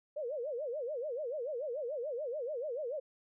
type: tone with vibrato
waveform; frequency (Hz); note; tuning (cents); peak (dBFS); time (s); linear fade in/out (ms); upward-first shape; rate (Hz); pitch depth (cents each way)
sine; 538; C5; +48; -35; 0.16-3; 10; sine; 6.9; 260
effects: none